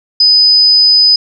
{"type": "tone", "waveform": "sine", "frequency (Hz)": 5000, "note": "D#8", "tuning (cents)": 8, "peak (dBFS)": -4, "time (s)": [0.2, 1.16], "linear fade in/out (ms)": 5, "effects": []}